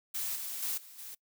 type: noise with level steps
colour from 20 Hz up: blue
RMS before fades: -35 / -39 / -34 / -52 / -45 dBFS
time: 0.14-1.15 s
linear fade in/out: 10 ms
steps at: 0.35 / 0.62 / 0.77 / 0.98 s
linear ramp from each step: 10 ms
effects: noise-tail reverb RT60 0.1 s tail -23 dB re dry